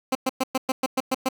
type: tone bursts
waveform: 15% pulse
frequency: 261.6 Hz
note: C4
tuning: in tune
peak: -14 dBFS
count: 9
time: 0.12-1.288 s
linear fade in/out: 5 ms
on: 32 ms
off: 110 ms
effects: none